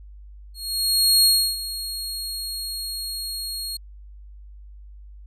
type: tone with ADSR envelope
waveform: sawtooth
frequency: 4289 Hz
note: C8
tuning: 42 cents sharp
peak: -10 dBFS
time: 0.54-3.77 s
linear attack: 700 ms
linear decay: 320 ms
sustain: -15 dB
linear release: 5 ms
effects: added 50 Hz sine -40 dBFS peak until 5.26 s + resampled to 32000 Hz